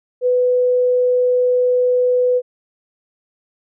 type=tone; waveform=sine; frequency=497.7 Hz; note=B4; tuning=13 cents sharp; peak=-12 dBFS; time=0.21-2.42 s; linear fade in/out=50 ms; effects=none